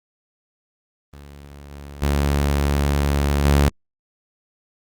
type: tone with level steps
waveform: sawtooth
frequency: 71.2 Hz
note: C#2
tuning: 47 cents sharp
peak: -34 / -31 / -13 / -9 dBFS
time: 1.13-3.69 s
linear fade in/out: 5 ms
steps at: 1.71 / 2.02 / 3.45 s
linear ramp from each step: 5 ms
effects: Opus 24 kbps